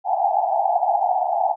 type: band-pass noise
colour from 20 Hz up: pink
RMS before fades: -20 dBFS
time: 0.04-1.56 s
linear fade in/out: 50 ms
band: 690 to 840 Hz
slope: 96 dB/octave
effects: none